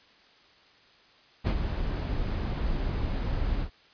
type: noise with ADSR envelope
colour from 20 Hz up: brown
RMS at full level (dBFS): -22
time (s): 1.44-3.7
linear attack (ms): 30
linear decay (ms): 79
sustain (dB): -7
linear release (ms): 91
effects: white hiss -58 dBFS RMS until 3.93 s + resampled to 11025 Hz